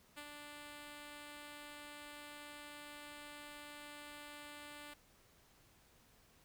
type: tone with ADSR envelope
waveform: 5% pulse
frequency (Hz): 293.7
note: D4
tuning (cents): 0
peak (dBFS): -35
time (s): 0.16-4.94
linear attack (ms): 21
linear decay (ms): 59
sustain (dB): -4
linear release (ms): 8
effects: pink hiss -68 dBFS RMS until 6.44 s